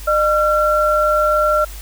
sine tone pair together, 607 / 1363.5 Hz, D#5 / F6, -43 / -42 cents, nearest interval octave + major second, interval 1401 cents, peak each -15 dBFS, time 0.07-1.65 s, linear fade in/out 10 ms, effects added 50 Hz sine -30 dBFS peak until 1.81 s + white hiss -38 dBFS RMS until 1.81 s

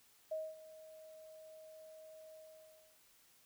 sine tone with ADSR envelope, 630 Hz, D#5, 21 cents sharp, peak -36 dBFS, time 0.31-3 s, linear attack 9 ms, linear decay 230 ms, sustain -17 dB, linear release 650 ms, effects white hiss -68 dBFS RMS until 3.45 s

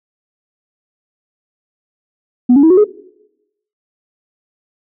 sine tone with pitch steps, 246.9 / 282 / 322 / 367.8 / 420.1 Hz, B3 / C#4 / E4 / F#4 / G#4, 0 / +30 / -41 / -10 / +20 cents, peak -3 dBFS, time 2.49-2.845 s, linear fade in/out 10 ms, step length 71 ms, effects noise-tail reverb RT60 0.9 s tail -22 dB re dry + tanh soft clip ceiling -2 dBFS

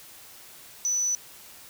sine tone, 5970 Hz, F#8, 15 cents sharp, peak -23 dBFS, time 0.85-1.15 s, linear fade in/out 0 ms, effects white hiss -48 dBFS RMS until 1.69 s

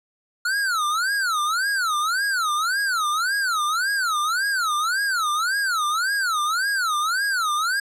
square tone with vibrato, 1400 Hz, F6, 4 cents sharp, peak -21 dBFS, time 0.45-7.8 s, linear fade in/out 5 ms, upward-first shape sine, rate 1.8 Hz, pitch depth 280 cents each way, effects low-pass 12000 Hz 12 dB/octave

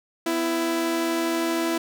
sawtooth tone pair together, 252.1 / 332 Hz, B3 / E4, +36 / +12 cents, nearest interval perfect fourth, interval 476 cents, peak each -27 / -19 dBFS, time 0.26-1.78 s, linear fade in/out 5 ms, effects none

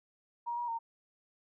sine tone with pitch steps, 947 / 958 / 919 Hz, A#5 / A#5 / A#5, +27 / +47 / -25 cents, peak -33 dBFS, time 0.46-0.79 s, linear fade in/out 20 ms, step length 110 ms, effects none

